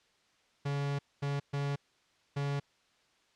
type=tone bursts at uneven times; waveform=45% pulse; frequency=141.5 Hz; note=C#3; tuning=36 cents sharp; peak=-31 dBFS; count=4; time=0.65-0.99 / 1.22-1.4 / 1.53-1.76 / 2.36-2.6 s; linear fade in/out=10 ms; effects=white hiss -69 dBFS RMS until 3.35 s + low-pass 5000 Hz 12 dB/octave